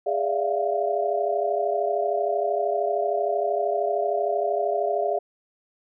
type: tone cluster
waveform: sine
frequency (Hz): 411.9 / 583 / 669 / 702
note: G#4 / D5 / E5 / F5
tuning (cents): -14 / -13 / +25 / +9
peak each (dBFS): -27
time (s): 0.06-5.19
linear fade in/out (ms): 10
effects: none